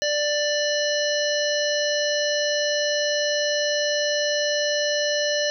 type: harmonic tone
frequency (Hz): 590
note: D5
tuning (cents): +8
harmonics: 1 / 3 / 5 / 7 / 9 / 10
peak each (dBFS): -23 / -28 / -30 / -29 / -33 / -32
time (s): 0.02-5.5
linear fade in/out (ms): 0
effects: none